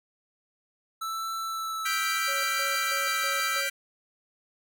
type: tone with vibrato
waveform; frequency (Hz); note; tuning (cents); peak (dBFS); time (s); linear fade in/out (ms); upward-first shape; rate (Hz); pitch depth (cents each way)
square; 1318.5; E6; 0; -31; 1.01-3.61; 10; triangle; 0.77; 18
type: chord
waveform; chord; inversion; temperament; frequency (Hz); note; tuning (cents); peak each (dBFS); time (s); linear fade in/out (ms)
sawtooth; G dominant seventh; third; equal; 1396.9 / 1568 / 1975.5 / 2349; F6 / G6 / B6 / D7; 0 / 0 / 0 / 0; -34 / -28 / -31 / -28; 1.85-3.7; 10
type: tone with tremolo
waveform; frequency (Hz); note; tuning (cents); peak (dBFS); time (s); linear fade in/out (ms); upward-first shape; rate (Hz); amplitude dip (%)
sine; 554.4; C#5; 0; -36; 2.27-3.69; 20; square; 3.1; 70
effects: none